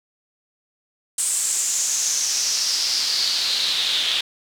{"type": "noise with band-pass filter sweep", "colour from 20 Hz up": "pink", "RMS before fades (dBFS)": -22, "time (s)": [1.18, 4.21], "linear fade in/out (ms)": 5, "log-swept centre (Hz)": [8300, 3400], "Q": 4.9, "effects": []}